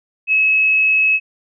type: tone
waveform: sine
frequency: 2576 Hz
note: E7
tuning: 41 cents flat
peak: -11 dBFS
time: 0.27-1.2 s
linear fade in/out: 50 ms
effects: none